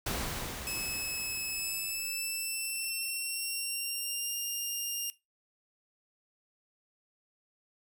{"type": "noise with exponential decay", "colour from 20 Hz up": "pink", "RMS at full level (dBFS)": -33, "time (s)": [0.06, 3.1], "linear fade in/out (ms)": 5, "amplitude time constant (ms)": 660}
{"type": "tone with pitch glide", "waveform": "10% pulse", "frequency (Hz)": [2590, 2808], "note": ["E7", "F7"], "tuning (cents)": [-31, 9], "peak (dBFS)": -25, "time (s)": [0.67, 5.1], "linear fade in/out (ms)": 0, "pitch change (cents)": 140, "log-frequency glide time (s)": [1.49, 4.34]}
{"effects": ["noise-tail reverb RT60 0.2 s tail -17 dB re dry"]}